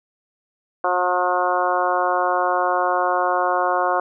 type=harmonic tone; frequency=180 Hz; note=F#3; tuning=47 cents flat; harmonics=2 / 3 / 4 / 5 / 6 / 7 / 8; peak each=-28 / -24 / -22 / -26 / -23 / -27 / -28 dBFS; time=0.84-4 s; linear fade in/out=2 ms; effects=none